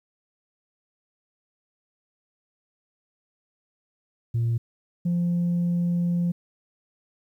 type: tone pair in turn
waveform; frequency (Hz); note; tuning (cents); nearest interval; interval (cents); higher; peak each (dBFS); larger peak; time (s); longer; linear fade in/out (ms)
sine; 116.54 / 173.81; A#2 / F3; 0 / -8; perfect fifth; 692; second; -19; neither; 4.34-4.58 / 5.05-6.32; second; 10
effects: tanh soft clip ceiling -19 dBFS + 10-bit